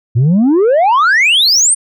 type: exponential sweep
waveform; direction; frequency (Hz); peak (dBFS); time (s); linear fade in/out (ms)
sine; up; 110.5 to 9300; -4; 0.15-1.75; 20
effects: tanh soft clip ceiling -6 dBFS